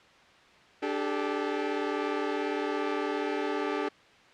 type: chord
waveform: sawtooth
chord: D suspended fourth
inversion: none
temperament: equal with one note detuned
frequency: 293.7 / 392 / 431.9 Hz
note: D4 / G4 / A4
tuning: 0 / 0 / -32 cents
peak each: -29 dBFS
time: 0.82-3.89 s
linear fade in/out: 10 ms
effects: white hiss -56 dBFS RMS until 4.33 s + low-pass 3000 Hz 12 dB/octave